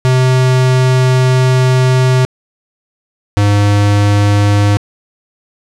square tone pair in turn, 128.7 / 102.39 Hz, C3 / G#2, -28 / -24 cents, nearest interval major third, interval 396 cents, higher first, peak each -8 dBFS, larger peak neither, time 0.05-2.25 / 3.37-4.77 s, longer first, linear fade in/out 0 ms, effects low-pass 8000 Hz 12 dB/octave

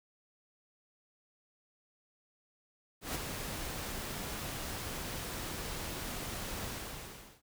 pink noise with ADSR envelope, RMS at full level -35 dBFS, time 3.01-7.42 s, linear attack 140 ms, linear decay 14 ms, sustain -5 dB, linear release 770 ms, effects none

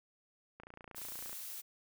click train, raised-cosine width 0.5 ms, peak -35 dBFS, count 22, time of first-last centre 0.6-1.329 s, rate 28.8 Hz
blue noise, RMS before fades -45 dBFS, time 0.95-1.62 s, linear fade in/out 20 ms
effects none

